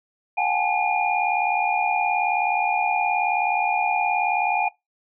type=tone cluster; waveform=sine; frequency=722 / 803 / 862 / 2423 Hz; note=F#5 / G5 / A5 / D#7; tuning=-43 / +41 / -36 / -47 cents; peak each=-25 dBFS; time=0.37-4.69 s; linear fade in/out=10 ms; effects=noise-tail reverb RT60 0.2 s tail -24 dB re dry